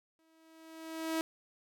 sawtooth tone with exponential growth, 322.5 Hz, E4, 38 cents flat, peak -26 dBFS, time 0.19-1.21 s, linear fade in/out 0 ms, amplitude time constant 220 ms, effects none

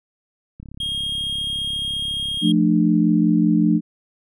click train, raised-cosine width 5 ms, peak -25 dBFS, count 62, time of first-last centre 0.6-2.373 s, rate 34.4 Hz
triangle tone, 3247 Hz, G#7, 40 cents flat, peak -21 dBFS, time 0.8-2.52 s, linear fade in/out 5 ms
sine chord, D minor, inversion first, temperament equal with one note detuned, 174.61 / 220 / 299 Hz, F3 / A3 / D4, 0 / 0 / +31 cents, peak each -18 dBFS, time 2.41-3.81 s, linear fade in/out 50 ms
effects none

